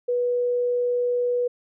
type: tone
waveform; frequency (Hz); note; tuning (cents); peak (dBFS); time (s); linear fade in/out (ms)
sine; 488.7; B4; -18; -20; 0.08-1.48; 10
effects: none